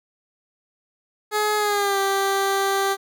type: tone with pitch glide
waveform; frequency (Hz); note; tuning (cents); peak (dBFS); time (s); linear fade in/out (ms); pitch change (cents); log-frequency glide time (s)
15% pulse; 422.6 to 392; G#4 to G4; +30 to 0; -13; 1.31-2.97; 50; -130; 1.57-1.99
effects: none